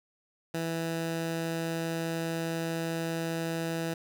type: tone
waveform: 15% pulse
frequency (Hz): 164.81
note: E3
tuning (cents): 0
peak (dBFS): -24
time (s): 0.54-3.94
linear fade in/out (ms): 5
effects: none